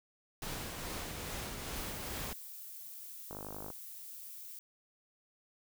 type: noise with tremolo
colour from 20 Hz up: pink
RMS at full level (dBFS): -40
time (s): 0.42-2.33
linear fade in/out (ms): 2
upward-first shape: triangle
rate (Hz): 2.4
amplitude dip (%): 35
type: noise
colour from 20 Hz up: violet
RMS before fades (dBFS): -48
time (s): 1.76-4.59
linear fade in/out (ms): 0
type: click train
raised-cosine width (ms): 1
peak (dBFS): -30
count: 21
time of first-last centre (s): 3.31-3.703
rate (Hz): 50.9
effects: none